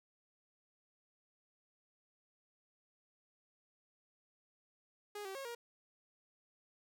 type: tone with pitch steps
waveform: sawtooth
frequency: 413.6 / 385.6 / 544 / 472.8 Hz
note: G#4 / G4 / C#5 / A#4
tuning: -7 / -28 / -33 / +24 cents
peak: -39 dBFS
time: 5.15-5.55 s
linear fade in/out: 5 ms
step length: 100 ms
effects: none